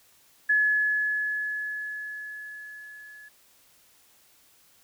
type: tone with level ramp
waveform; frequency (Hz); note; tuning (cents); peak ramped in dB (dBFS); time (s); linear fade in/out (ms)
sine; 1704; G#6; +44; -18 to -45; 0.49-3.29; 10
effects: white hiss -60 dBFS RMS until 4.83 s